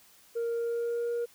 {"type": "tone with pitch glide", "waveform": "sine", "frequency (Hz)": [466.2, 473.3], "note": ["A#4", "A#4"], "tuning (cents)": [0, 26], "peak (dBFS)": -26, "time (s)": [0.35, 1.26], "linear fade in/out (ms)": 20, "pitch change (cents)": 26, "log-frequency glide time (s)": [0.56, 1.12], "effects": ["tanh soft clip ceiling -27 dBFS", "white hiss -59 dBFS RMS until 1.34 s"]}